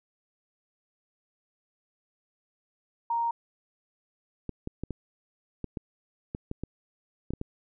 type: tone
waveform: sine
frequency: 932.3 Hz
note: A#5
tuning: in tune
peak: -25 dBFS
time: 3.1-3.31 s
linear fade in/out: 5 ms
type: clicks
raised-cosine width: 3 ms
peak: -20 dBFS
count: 12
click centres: 4.493 / 4.674 / 4.836 / 4.907 / 5.643 / 5.772 / 6.349 / 6.514 / 6.636 / 7.306 / 7.336 / 7.414 s
effects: none